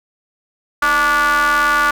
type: ring-modulated tone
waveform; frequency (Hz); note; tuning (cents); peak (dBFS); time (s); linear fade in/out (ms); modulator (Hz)
square; 141.2; C#3; +32; -10; 0.82-1.91; 5; 1310
effects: none